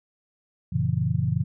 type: chord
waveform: sine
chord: F# dominant seventh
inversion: none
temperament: just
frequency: 92.5 / 115.62 / 138.75 / 166.5 Hz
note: F#2 / A#2 / C#3 / E3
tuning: 0 / -14 / +2 / +18 cents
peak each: -29 / -26 / -26 / -27 dBFS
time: 0.72-1.44 s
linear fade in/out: 10 ms
effects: none